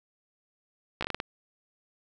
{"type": "slowing click train", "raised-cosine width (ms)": 0.3, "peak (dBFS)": -14, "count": 7, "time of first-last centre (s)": [1.01, 1.201], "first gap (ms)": 15, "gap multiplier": 1.3, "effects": ["9-bit"]}